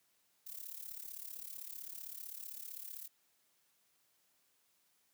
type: noise with amplitude modulation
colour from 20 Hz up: violet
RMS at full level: -44 dBFS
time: 0.46-3.08 s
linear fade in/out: 10 ms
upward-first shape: sine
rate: 35.6 Hz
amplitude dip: 80%
effects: white hiss -75 dBFS RMS until 5.13 s + high-pass 100 Hz 12 dB/octave